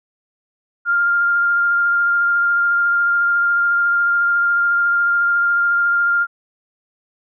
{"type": "tone with vibrato", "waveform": "sine", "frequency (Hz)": 1400, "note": "F6", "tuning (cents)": 4, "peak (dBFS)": -13, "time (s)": [0.85, 6.27], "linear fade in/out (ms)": 50, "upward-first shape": "sine", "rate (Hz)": 14, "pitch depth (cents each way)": 11, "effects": []}